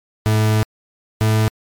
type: tone pair in turn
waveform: 40% pulse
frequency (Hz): 108.2 / 109.02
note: A2 / A2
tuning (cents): -29 / -15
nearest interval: unison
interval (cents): 14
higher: second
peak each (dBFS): -12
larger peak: neither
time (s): 0.26-0.63 / 1.21-1.48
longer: first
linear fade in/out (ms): 0
effects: MP3 96 kbps